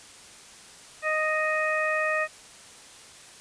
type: harmonic tone with a mistuned harmonic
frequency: 621 Hz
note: D#5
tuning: 3 cents flat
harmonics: 1 / 2 / 3 / 4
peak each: -28 / -30 / -27 / -32 dBFS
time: 1.02-2.28 s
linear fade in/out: 50 ms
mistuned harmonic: 4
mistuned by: +17 cents
effects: white hiss -48 dBFS RMS until 3.4 s + resampled to 22050 Hz